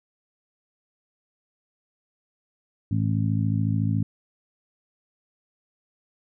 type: harmonic tone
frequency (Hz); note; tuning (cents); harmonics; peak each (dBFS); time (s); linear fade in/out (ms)
53.9; A1; -35; 2 / 3 / 4 / 5; -23 / -27 / -29 / -31; 2.91-4.03; 5
effects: none